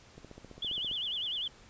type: click train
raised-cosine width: 2 ms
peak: -34 dBFS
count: 12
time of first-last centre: 0.18-0.913 s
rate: 15 Hz
type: tone with vibrato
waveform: sine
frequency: 3182 Hz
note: G7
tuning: 25 cents sharp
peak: -32 dBFS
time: 0.62-1.48 s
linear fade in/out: 5 ms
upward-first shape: sine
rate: 10 Hz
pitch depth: 180 cents each way
effects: pink hiss -57 dBFS RMS until 1.69 s + resampled to 16000 Hz